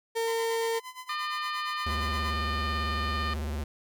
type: tone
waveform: 35% pulse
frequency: 456.3 Hz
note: A#4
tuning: 37 cents flat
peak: -25 dBFS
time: 0.15-0.8 s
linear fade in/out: 20 ms
type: tone with tremolo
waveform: sawtooth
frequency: 1016 Hz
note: B5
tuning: 49 cents sharp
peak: -34 dBFS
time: 0.27-2.32 s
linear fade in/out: 10 ms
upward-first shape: sine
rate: 8.6 Hz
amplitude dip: 85%
type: harmonic tone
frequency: 605 Hz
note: D#5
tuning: 49 cents flat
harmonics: 2 / 3 / 4 / 5 / 6 / 7 / 8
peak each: -32 / -37 / -42 / -41 / -46 / -43 / -47 dBFS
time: 1.09-3.34 s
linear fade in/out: 5 ms
type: tone with vibrato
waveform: square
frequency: 74.7 Hz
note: D2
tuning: 30 cents sharp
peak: -31 dBFS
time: 1.86-3.64 s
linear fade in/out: 5 ms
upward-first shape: square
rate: 18 Hz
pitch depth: 100 cents each way
effects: none